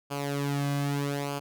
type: tone with flanger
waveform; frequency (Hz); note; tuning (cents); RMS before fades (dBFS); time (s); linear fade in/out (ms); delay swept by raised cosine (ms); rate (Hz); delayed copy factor
sawtooth; 141.9; C#3; +41; -30; 0.1-1.4; 20; 0.52 to 2.22; 0.8; -0.7
effects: none